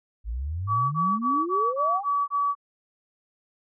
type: exponential sweep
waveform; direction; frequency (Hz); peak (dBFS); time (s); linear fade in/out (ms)
sine; up; 51.4 to 844; -27; 0.24-2.05; 50
type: tone bursts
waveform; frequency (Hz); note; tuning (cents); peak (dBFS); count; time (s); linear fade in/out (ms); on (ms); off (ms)
sine; 1142; D6; -49; -21; 7; 0.67-2.552; 50; 250; 22
effects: none